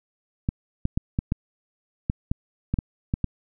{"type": "clicks", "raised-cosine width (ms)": 5, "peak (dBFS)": -10, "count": 11, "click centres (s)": [0.489, 0.854, 0.975, 1.189, 1.321, 2.099, 2.315, 2.74, 2.788, 3.139, 3.243], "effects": []}